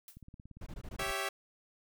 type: noise with exponential decay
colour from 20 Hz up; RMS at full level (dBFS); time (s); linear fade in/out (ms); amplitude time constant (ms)
blue; -48; 0.08-0.23; 1; 31
type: click train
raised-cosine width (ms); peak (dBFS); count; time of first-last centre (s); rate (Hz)
5; -38; 8; 0.17-0.57; 17.5
type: noise bursts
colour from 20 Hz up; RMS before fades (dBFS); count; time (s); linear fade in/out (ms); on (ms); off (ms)
brown; -43; 7; 0.61-1.115; 5; 55; 20
type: chord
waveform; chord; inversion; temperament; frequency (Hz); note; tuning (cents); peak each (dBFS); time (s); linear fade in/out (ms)
10% pulse; C# diminished; second; equal; 392 / 554.4 / 659.3; G4 / C#5 / E5; 0 / 0 / 0; -29 / -31 / -30; 0.99-1.29; 5
effects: none